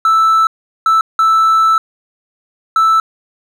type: tone bursts at uneven times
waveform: triangle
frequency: 1318.5 Hz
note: E6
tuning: in tune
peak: -5 dBFS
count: 4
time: 0.05-0.47 / 0.86-1.01 / 1.19-1.78 / 2.76-3 s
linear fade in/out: 2 ms
effects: tanh soft clip ceiling -1 dBFS